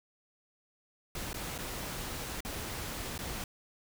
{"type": "noise with dropouts", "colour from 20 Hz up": "pink", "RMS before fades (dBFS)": -39, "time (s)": [1.15, 3.44], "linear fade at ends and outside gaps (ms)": 2, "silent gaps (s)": [[1.331, 1.342], [1.58, 1.586], [2.406, 2.449], [3.179, 3.189]], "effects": []}